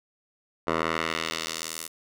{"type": "tone with band-pass filter sweep", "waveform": "10% pulse", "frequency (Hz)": 81.2, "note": "E2", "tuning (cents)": -26, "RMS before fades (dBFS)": -30, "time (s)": [0.67, 1.88], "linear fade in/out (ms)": 10, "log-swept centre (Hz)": [930, 11000], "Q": 0.91, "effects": []}